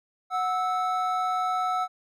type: tone pair together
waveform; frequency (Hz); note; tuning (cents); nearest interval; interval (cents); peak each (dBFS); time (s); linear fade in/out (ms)
triangle; 736 / 1311.4; F#5 / E6; -9 / -9; minor seventh; 1000; -25; 0.3-1.88; 50
effects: none